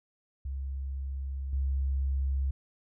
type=tone with level steps; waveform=sine; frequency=67.6 Hz; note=C#2; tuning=43 cents flat; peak=-32 / -26 dBFS; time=0.45-2.51 s; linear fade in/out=5 ms; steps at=1.53 s; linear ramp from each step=2 ms; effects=none